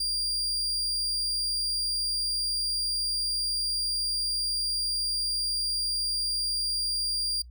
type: tone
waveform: 35% pulse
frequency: 4777 Hz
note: D8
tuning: 29 cents sharp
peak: -25 dBFS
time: 0-7.42 s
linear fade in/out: 5 ms
effects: noise-tail reverb RT60 0.1 s tail -22 dB re dry + added 60 Hz sine -44 dBFS peak until 7.5 s